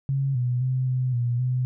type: tone with pitch steps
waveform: sine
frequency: 136.7 / 123.6 / 129.1 / 127.7 / 120.5 / 126.6 Hz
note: C#3 / B2 / C3 / C3 / B2 / B2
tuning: -24 / +2 / -23 / -42 / -42 / +43 cents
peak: -21 dBFS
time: 0.09-1.65 s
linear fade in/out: 0 ms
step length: 260 ms
effects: none